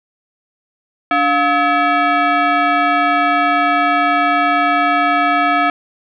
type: tone with frequency modulation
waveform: sine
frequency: 290 Hz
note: D4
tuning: 22 cents flat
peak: -11 dBFS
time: 1.11-5.7 s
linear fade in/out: 2 ms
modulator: 997 Hz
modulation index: 1.8
effects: none